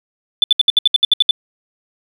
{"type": "tone bursts", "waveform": "triangle", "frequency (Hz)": 3496, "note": "A7", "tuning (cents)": -12, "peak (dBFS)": -3, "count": 11, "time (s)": [0.42, 1.31], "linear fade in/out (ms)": 2, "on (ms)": 20, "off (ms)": 67, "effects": ["tanh soft clip ceiling -5 dBFS"]}